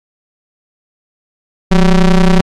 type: ring-modulated tone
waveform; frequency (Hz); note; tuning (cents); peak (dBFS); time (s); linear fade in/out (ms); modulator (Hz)
square; 95.8; G2; -39; -3; 1.71-2.41; 5; 80.3
effects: low-pass 6000 Hz 12 dB/octave + AAC 64 kbps